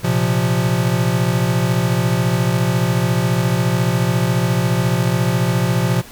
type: chord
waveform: square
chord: Bb suspended second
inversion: none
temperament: equal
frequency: 116.54 / 130.81 / 174.61 Hz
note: Bb2 / C3 / F3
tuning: 0 / 0 / 0 cents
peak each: -20 dBFS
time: 0.03-6.02 s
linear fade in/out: 20 ms
effects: pink hiss -39 dBFS RMS until 6.11 s